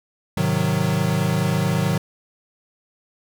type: chord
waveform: square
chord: Ab dominant seventh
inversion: none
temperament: equal with one note detuned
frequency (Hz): 105.64 / 130.81 / 155.56 / 185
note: Ab2 / C3 / Eb3 / Gb3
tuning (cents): +30 / 0 / 0 / 0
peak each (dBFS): -27 / -26 / -23 / -24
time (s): 0.37-1.98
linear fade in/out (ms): 5
effects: none